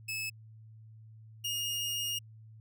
sawtooth tone pair in turn, 2600 / 2849 Hz, E7 / F7, -24 / +34 cents, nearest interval major second, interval 158 cents, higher second, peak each -31 / -29 dBFS, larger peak second, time 0.08-0.3 / 1.44-2.19 s, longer second, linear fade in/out 10 ms, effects added 110 Hz sine -50 dBFS peak until 2.6 s

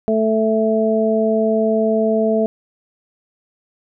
harmonic tone, 220 Hz, A3, in tune, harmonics 1 / 2 / 3, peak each -18 / -18 / -18 dBFS, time 0.08-2.46 s, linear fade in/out 0 ms, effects none

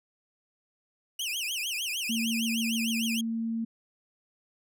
sawtooth tone with vibrato, 2794 Hz, F7, in tune, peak -27 dBFS, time 1.19-3.21 s, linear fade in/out 5 ms, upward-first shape triangle, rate 6.6 Hz, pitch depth 300 cents each way
sine tone, 227.3 Hz, A#3, 43 cents flat, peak -28 dBFS, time 2.09-3.65 s, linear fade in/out 10 ms
effects none

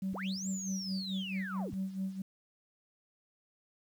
sine tone with tremolo, 191.1 Hz, G3, 44 cents flat, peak -30 dBFS, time 0.02-2.22 s, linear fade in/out 5 ms, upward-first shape sine, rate 4.6 Hz, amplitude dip 75%
sine linear two-way sweep, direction up then down, 44.83 to 7459 to 44.83 Hz, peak -38 dBFS, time 0.13-1.74 s, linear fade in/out 0 ms, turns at 0.48 s
effects tanh soft clip ceiling -29 dBFS + 10-bit

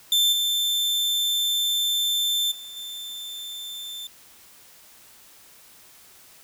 40% pulse tone with level steps, 3550 Hz, A7, 15 cents sharp, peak -16 / -20 / -36 / -32 dBFS, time 0.12-4.07 s, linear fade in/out 2 ms, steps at 0.32 / 2.51 / 2.76 s, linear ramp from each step 10 ms, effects white hiss -51 dBFS RMS until 6.43 s

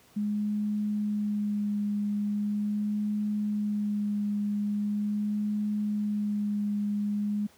sine tone with vibrato, 207.7 Hz, G#3, in tune, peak -26 dBFS, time 0.16-7.47 s, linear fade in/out 10 ms, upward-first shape sine, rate 0.41 Hz, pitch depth 14 cents each way, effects pink hiss -59 dBFS RMS until 7.57 s + high-pass 80 Hz 12 dB/octave

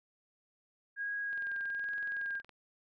sine tone with vibrato, 1628 Hz, G#6, 35 cents flat, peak -34 dBFS, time 0.96-2.42 s, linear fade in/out 50 ms, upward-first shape sine, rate 1.2 Hz, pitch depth 21 cents each way
click train, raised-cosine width 0.3 ms, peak -38 dBFS, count 26, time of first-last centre 1.33-2.493 s, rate 21.5 Hz
effects none

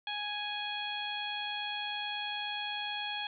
harmonic tone with a mistuned harmonic, 830.6 Hz, G#5, in tune, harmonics 1 / 2 / 3 / 4 / 5, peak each -40 / -42 / -41 / -38 / -48 dBFS, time 0.07-3.27 s, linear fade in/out 2 ms, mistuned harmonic 5, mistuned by +35 cents, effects none

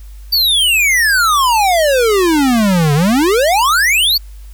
square exponential two-way sweep, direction down then up, 4683 to 140 to 4683 Hz, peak -10 dBFS, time 0.32-4.18 s, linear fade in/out 10 ms, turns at 2.94 s, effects added 50 Hz sine -30 dBFS peak until 4.53 s + white hiss -49 dBFS RMS until 4.53 s

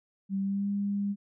sine tone with pitch glide, 194.9 to 201.4 Hz, G3 to G3, -10 to +47 cents, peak -27 dBFS, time 0.29-1.16 s, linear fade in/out 50 ms, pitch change +57 cents, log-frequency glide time 0.4-0.68 s, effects none

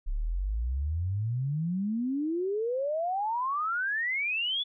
sine exponential sweep, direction up, 32.84 to 3496 Hz, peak -27 dBFS, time 0.06-4.64 s, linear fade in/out 20 ms, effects none

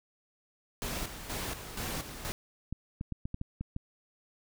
pink noise with tremolo, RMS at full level -36 dBFS, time 0.82-2.32 s, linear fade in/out 0 ms, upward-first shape square, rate 2.1 Hz, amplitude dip 60%
clicks, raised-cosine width 5 ms, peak -23 dBFS, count 8, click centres 2.726 / 3.011 / 3.123 / 3.255 / 3.344 / 3.414 / 3.61 / 3.764 s
effects none

